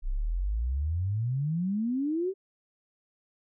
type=exponential sweep; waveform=sine; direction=up; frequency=30.02 to 396.3 Hz; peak=-26 dBFS; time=0.02-2.34 s; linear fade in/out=50 ms; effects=none